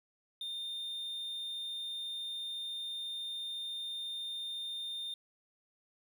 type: tone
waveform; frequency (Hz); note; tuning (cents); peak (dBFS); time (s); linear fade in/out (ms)
triangle; 3627; A#7; -48; -36; 0.41-5.14; 2
effects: 12-bit